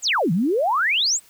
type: exponential two-way sweep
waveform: sine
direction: down then up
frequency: 8340 to 154.6 to 8340 Hz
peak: -17 dBFS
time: 0.02-1.2 s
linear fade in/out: 50 ms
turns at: 0.32 s
effects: white hiss -53 dBFS RMS until 1.29 s